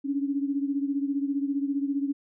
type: beating tone pair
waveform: sine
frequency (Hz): 277.2 / 292.2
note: C#4 / D4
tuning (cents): 0 / -9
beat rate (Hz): 15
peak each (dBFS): -26 / -31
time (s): 0.04-2.13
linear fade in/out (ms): 20
effects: none